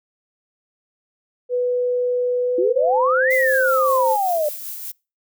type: tone with pitch glide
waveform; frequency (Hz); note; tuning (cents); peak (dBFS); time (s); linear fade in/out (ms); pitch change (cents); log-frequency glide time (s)
sine; 493.9 to 523.3; B4 to C5; 0 to 0; -17; 1.49-4.17; 50; +100; 2.43-3.41
type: exponential two-way sweep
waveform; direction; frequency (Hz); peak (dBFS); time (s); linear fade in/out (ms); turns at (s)
sine; up then down; 338.7 to 2093 to 581; -17; 2.58-4.49; 5; 3.33
type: noise with tremolo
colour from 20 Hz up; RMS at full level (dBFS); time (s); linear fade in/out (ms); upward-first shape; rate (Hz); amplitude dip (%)
violet; -30; 3.3-4.92; 10; sine; 5.2; 35
effects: noise-tail reverb RT60 0.3 s tail -26 dB re dry